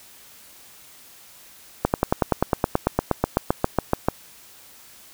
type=slowing click train; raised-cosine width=1 ms; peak=-3 dBFS; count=20; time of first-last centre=1.85-4.085 s; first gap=89 ms; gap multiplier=1.03; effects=white hiss -48 dBFS RMS until 5.13 s